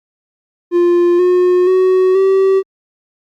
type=tone with pitch steps; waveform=triangle; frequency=349.2 / 360.7 / 372.5 / 384.8 Hz; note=F4 / F#4 / F#4 / G4; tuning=0 / -44 / +12 / -32 cents; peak=-6 dBFS; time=0.71-2.63 s; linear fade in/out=50 ms; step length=480 ms; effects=Opus 48 kbps